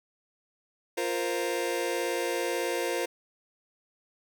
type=chord; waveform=sawtooth; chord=F suspended fourth; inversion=none; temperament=just; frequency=349.2 / 465.6 / 523.8 Hz; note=F4 / Bb4 / C5; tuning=0 / -2 / +2 cents; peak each=-28 dBFS; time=0.97-3.06 s; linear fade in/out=10 ms; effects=none